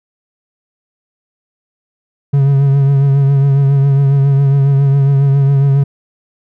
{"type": "tone with vibrato", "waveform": "triangle", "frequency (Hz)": 138.59, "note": "C#3", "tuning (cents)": 0, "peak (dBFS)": -5, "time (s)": [2.33, 5.84], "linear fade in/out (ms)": 10, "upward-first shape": "triangle", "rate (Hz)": 7.3, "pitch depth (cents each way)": 41, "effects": []}